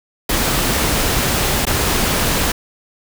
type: noise with dropouts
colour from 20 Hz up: pink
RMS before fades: -17 dBFS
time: 0.29-2.52 s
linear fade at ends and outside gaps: 5 ms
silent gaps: 1.653-1.667 s
effects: none